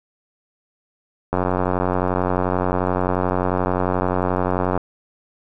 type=click train; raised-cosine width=1 ms; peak=-6 dBFS; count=316; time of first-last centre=1.33-4.776 s; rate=91.4 Hz; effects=none